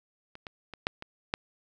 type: clicks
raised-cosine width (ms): 0.3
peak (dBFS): -29 / -24 / -25 / -10 / -24 / -11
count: 6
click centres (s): 0.354 / 0.468 / 0.737 / 0.869 / 1.024 / 1.339
effects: none